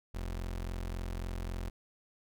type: tone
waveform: 30% pulse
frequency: 43.65 Hz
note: F1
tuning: in tune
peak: -33 dBFS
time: 0.14-1.7 s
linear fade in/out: 10 ms
effects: none

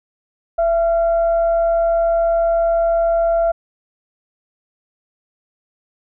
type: tone with frequency modulation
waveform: sine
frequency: 670 Hz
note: E5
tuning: 28 cents sharp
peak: -13 dBFS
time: 0.58-3.52 s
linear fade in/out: 10 ms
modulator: 707 Hz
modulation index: 0.24
effects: none

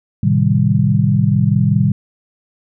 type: chord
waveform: sine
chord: A half-diminished seventh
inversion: none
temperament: equal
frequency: 110 / 130.81 / 155.56 / 196 Hz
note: A2 / C3 / Eb3 / G3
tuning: 0 / 0 / 0 / 0 cents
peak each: -16 dBFS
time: 0.23-1.92 s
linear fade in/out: 5 ms
effects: none

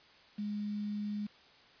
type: tone with quantisation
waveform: sine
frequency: 207.7 Hz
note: G#3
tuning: in tune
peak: -34 dBFS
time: 0.38-1.27 s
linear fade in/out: 10 ms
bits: 9
effects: white hiss -60 dBFS RMS until 1.8 s + resampled to 11025 Hz

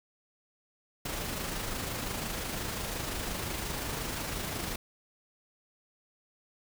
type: noise with amplitude modulation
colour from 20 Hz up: pink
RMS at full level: -34 dBFS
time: 1.05-4.76 s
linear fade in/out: 5 ms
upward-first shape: sine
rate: 25.7 Hz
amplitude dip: 35%
effects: none

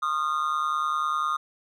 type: tone with amplitude modulation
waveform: triangle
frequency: 1226 Hz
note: D#6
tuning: 26 cents flat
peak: -18 dBFS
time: 0.02-1.37 s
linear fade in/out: 10 ms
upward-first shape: sine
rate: 150 Hz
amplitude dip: 85%
effects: none

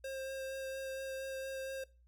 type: tone with vibrato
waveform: square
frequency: 533 Hz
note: C5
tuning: 32 cents sharp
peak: -40 dBFS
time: 0.04-1.84 s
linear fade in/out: 5 ms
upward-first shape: sine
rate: 4.3 Hz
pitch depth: 11 cents each way
effects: noise-tail reverb RT60 0.3 s tail -20 dB re dry + added 60 Hz sine -62 dBFS peak until 2.07 s

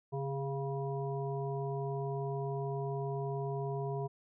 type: harmonic tone with a mistuned harmonic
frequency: 138.59 Hz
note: C#3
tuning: in tune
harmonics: 1 / 3 / 5 / 7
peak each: -36 / -38 / -43 / -45 dBFS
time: 0.12-4.08 s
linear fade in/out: 20 ms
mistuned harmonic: 3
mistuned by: -29 cents
effects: none

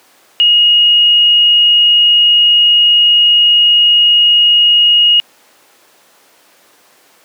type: tone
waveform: sine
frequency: 2875 Hz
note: F7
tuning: 50 cents sharp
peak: -5 dBFS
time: 0.4-5.2 s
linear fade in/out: 0 ms
effects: pink hiss -47 dBFS RMS until 7.24 s + high-pass 400 Hz 12 dB/octave

